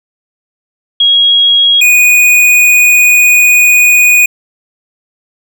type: tone pair in turn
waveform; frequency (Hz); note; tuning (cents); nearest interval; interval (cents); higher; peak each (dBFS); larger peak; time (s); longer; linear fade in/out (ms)
sine / square; 3298 / 2471; G#7 / D#7; -13 / -13; perfect fourth; 500; first; -4; neither; 1-1.81 / 1.81-4.26; second; 5
effects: none